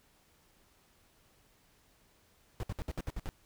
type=noise bursts; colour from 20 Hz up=brown; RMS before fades=-36 dBFS; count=8; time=2.6-3.29 s; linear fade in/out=0 ms; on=32 ms; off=62 ms; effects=pink hiss -67 dBFS RMS until 3.45 s